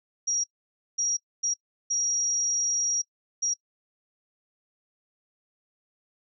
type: tone bursts at uneven times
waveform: sine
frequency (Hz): 5690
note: F8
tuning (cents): +31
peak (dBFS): -24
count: 5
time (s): 0.27-0.44 / 0.98-1.17 / 1.43-1.54 / 1.9-3.02 / 3.42-3.54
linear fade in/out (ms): 10
effects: noise-tail reverb RT60 0.1 s tail -23 dB re dry